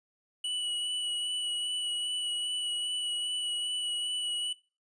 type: tone with vibrato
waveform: square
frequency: 2945 Hz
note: F#7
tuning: 9 cents flat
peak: -31 dBFS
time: 0.44-4.53 s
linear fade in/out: 5 ms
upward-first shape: sine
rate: 2.5 Hz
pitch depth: 16 cents each way
effects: noise-tail reverb RT60 0.3 s tail -19 dB re dry + resampled to 22050 Hz